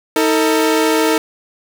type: tone pair together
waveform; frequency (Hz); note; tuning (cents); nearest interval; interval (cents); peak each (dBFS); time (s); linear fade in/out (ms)
sawtooth; 317.4 / 448.9; D#4 / A4; +35 / +35; tritone; 600; -11; 0.16-1.18; 2
effects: none